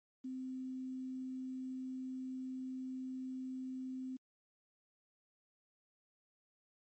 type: tone with quantisation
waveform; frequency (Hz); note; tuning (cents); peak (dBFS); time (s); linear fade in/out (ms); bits
sine; 258.9; C4; -18; -40; 0.24-4.17; 10; 11
effects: MP3 32 kbps